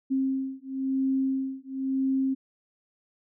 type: beating tone pair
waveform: sine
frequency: 266 / 266.98 Hz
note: C4 / C4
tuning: +29 / +35 cents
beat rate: 0.98 Hz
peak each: -28 dBFS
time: 0.1-2.35 s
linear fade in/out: 20 ms
effects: none